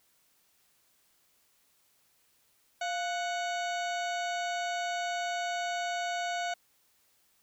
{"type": "harmonic tone with a mistuned harmonic", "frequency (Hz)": 740, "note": "F#5", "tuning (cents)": 0, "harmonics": [1, 2, 3, 4, 5, 6, 8, 9, 10], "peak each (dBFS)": [-32, -38, -42, -44, -46, -48, -50, -51, -52], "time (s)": [2.81, 6.54], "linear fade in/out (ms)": 5, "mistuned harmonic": 1, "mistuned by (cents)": -100, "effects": ["white hiss -69 dBFS RMS until 7.42 s"]}